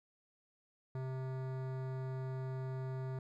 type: tone with hard clipping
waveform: sine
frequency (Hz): 130.81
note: C3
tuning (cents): 0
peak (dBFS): -40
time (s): 0.95-3.19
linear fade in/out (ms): 2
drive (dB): 17
effects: none